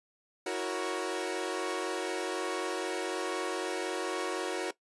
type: chord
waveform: sawtooth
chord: F# dominant seventh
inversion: third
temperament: equal with one note detuned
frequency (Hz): 326 / 370 / 466.2 / 554.4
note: E4 / F#4 / A#4 / C#5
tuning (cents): -19 / 0 / 0 / 0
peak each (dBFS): -35 / -31 / -34 / -35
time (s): 0.46-4.71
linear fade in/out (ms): 5
effects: noise-tail reverb RT60 0.1 s tail -18 dB re dry + resampled to 24000 Hz